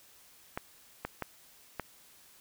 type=clicks; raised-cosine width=0.5 ms; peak=-19 dBFS; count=4; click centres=0.575 / 1.05 / 1.223 / 1.797 s; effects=white hiss -59 dBFS RMS until 2.4 s